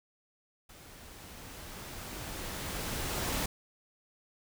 pink noise with level ramp, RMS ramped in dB -53 to -32 dBFS, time 0.69-3.46 s, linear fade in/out 5 ms, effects none

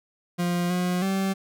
40% pulse tone with pitch steps, 175.3 / 179.6 / 192.9 Hz, F3 / F3 / G3, +7 / +49 / -28 cents, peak -22 dBFS, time 0.38-1.34 s, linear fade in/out 20 ms, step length 320 ms, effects none

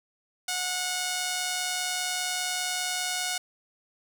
5% pulse tone with amplitude modulation, 730 Hz, F#5, 24 cents flat, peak -15 dBFS, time 0.48-3.38 s, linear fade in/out 5 ms, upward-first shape sine, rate 145 Hz, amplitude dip 30%, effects 9-bit

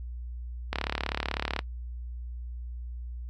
click train, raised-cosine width 0.3 ms, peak -12 dBFS, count 32, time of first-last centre 0.73-1.591 s, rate 36 Hz, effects noise-tail reverb RT60 0.1 s tail -22 dB re dry + added 60 Hz sine -35 dBFS peak until 3.29 s

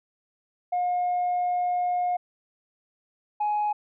sine tone pair in turn, 716 / 837.6 Hz, F5 / G#5, +43 / +15 cents, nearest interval minor third, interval 272 cents, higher second, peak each -21 dBFS, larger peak neither, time 0.72-2.17 / 3.4-3.73 s, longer first, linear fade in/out 10 ms, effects tanh soft clip ceiling -20 dBFS

